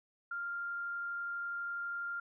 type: tone with frequency modulation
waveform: sine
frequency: 1396 Hz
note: F6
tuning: 1 cent flat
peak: -36 dBFS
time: 0.31-2.2 s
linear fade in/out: 5 ms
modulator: 32.2 Hz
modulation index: 0.24
effects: none